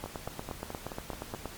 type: two click trains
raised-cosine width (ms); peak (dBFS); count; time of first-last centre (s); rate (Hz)
1; -24 / -21; 7 / 13; 0.06-1.348 / 0.04-1.457; 4.66 / 8.47
effects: pink hiss -46 dBFS RMS until 1.57 s + MP3 96 kbps